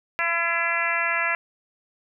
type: harmonic tone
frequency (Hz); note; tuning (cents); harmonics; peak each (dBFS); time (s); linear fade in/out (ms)
337.7; E4; +42; 2 / 3 / 4 / 5 / 6 / 7 / 8; -32 / -31 / -29 / -27 / -27 / -29 / -31; 0.19-1.35; 0
effects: none